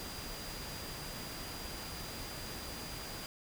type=tone in noise; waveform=sine; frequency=4819 Hz; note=D8; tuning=44 cents sharp; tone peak=-49 dBFS; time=0-3.26 s; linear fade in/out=0 ms; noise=pink; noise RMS=-44 dBFS; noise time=0-3.26 s; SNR=-8 dB; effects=none